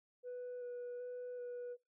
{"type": "tone with vibrato", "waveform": "sine", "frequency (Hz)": 491.2, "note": "B4", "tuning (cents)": -9, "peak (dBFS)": -40, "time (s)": [0.23, 1.77], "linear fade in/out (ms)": 50, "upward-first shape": "square", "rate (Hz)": 1.3, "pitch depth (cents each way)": 11, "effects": ["noise-tail reverb RT60 0.2 s tail -19 dB re dry", "tanh soft clip ceiling -41 dBFS"]}